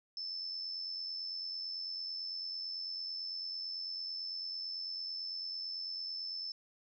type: tone with amplitude modulation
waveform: sine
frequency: 5274 Hz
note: E8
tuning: in tune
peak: -36 dBFS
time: 0.17-6.52 s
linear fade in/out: 2 ms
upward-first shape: sine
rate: 89 Hz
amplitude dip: 45%
effects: none